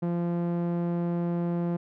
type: tone with low-pass filter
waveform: sawtooth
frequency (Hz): 172.4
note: F3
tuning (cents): -22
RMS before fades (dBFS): -28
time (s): 0.02-1.77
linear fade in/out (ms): 10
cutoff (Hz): 770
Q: 0.53
effects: none